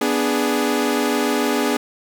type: chord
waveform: sawtooth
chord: G# diminished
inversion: first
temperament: equal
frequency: 246.9 / 293.7 / 415.3 Hz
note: B3 / D4 / G#4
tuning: 0 / 0 / 0 cents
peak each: -18 dBFS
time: 0.01-1.77 s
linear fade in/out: 5 ms
effects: none